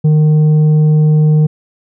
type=tone with tanh clipping; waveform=sine; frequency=153.4 Hz; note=D#3; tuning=24 cents flat; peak=-7 dBFS; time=0.04-1.47 s; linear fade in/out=10 ms; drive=5 dB; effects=none